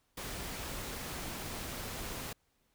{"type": "noise", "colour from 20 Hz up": "pink", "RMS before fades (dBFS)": -41, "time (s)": [0.17, 2.33], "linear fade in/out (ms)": 5, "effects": ["pink hiss -75 dBFS RMS until 2.74 s"]}